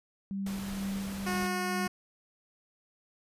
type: tone with tremolo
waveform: sine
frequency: 196.1 Hz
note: G3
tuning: 1 cent sharp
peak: -31 dBFS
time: 0.31-1.87 s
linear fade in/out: 0 ms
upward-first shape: sine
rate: 2.1 Hz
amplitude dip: 40%
type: noise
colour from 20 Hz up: pink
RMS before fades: -43 dBFS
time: 0.46-1.47 s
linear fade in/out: 5 ms
type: tone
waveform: 10% pulse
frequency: 362.9 Hz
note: F#4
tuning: 34 cents flat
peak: -23 dBFS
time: 1.26-1.88 s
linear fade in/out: 10 ms
effects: resampled to 32000 Hz